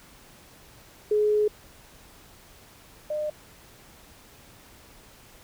sine tone pair in turn, 421.6 / 604.8 Hz, G#4 / D#5, +26 / -49 cents, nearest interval tritone, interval 625 cents, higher second, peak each -19 / -26 dBFS, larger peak first, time 1.11-1.48 / 3.1-3.3 s, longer first, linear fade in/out 5 ms, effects pink hiss -52 dBFS RMS until 5.43 s

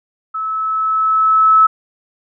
sine tone with level ramp, 1300 Hz, E6, 24 cents flat, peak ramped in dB -19 to -5 dBFS, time 0.34-1.67 s, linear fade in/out 10 ms, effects none

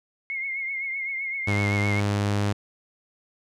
sine tone with vibrato, 2152 Hz, C7, 48 cents sharp, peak -27 dBFS, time 0.3-2 s, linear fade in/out 0 ms, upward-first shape triangle, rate 7.8 Hz, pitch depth 60 cents each way
sawtooth tone, 102.1 Hz, G#2, 29 cents flat, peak -18 dBFS, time 1.47-2.53 s, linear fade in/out 10 ms
effects low-pass 8000 Hz 12 dB/octave

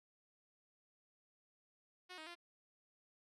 5% pulse tone with pitch steps, 364.3 / 314.4 / 346.3 Hz, F#4 / D#4 / F4, -27 / +18 / -15 cents, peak -38 dBFS, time 2.09-2.354 s, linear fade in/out 20 ms, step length 88 ms, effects low-pass 7000 Hz 12 dB/octave

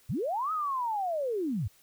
sine linear two-way sweep, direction up then down, 80 to 1296 to 80 Hz, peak -28 dBFS, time 0.09-1.68 s, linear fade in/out 10 ms, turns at 0.52 s, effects white hiss -62 dBFS RMS until 1.82 s

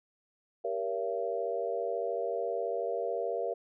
sine chord, G diminished seventh, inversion none, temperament just, 392 / 470.4 / 564.5 / 677.4 Hz, G4 / Bb4 / Db5 / Fb5, 0 / +16 / +31 / +47 cents, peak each -38 / -34 / -37 / -35 dBFS, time 0.64-3.54 s, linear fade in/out 10 ms, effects none

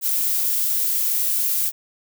violet noise, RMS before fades -21 dBFS, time 0.01-1.72 s, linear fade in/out 50 ms, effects none

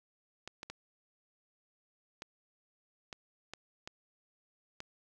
clicks, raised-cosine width 0.2 ms, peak -25 dBFS, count 8, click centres 0.476 / 0.631 / 0.7 / 2.221 / 3.128 / 3.536 / 3.875 / 4.804 s, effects none

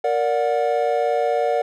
triangle chord, Bb augmented, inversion none, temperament just, 466.2 / 582.7 / 728.4 Hz, Bb4 / D5 / F#5, 0 / -14 / -27 cents, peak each -20 dBFS, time 0.04-1.62 s, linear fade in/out 5 ms, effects none

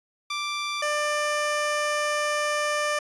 15% pulse tone pair in turn, 1176 / 595 Hz, D6 / D5, +2 / +22 cents, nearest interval octave, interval 1180 cents, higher first, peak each -21 / -17 dBFS, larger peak second, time 0.3-0.82 / 0.82-2.99 s, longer second, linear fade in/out 5 ms, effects resampled to 22050 Hz

